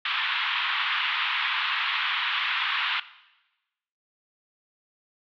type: band-pass noise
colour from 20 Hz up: white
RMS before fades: -27 dBFS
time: 0.05-3 s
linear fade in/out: 5 ms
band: 950 to 3500 Hz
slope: 48 dB/octave
effects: noise-tail reverb RT60 1.0 s tail -17 dB re dry